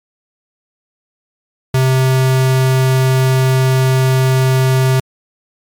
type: tone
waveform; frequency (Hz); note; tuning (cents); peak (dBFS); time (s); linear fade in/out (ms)
square; 130.81; C3; 0; -10; 1.74-5; 5
effects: MP3 96 kbps